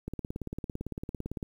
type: click train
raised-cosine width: 3 ms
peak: -22 dBFS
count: 25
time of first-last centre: 0.08-1.428 s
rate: 17.8 Hz
effects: 9-bit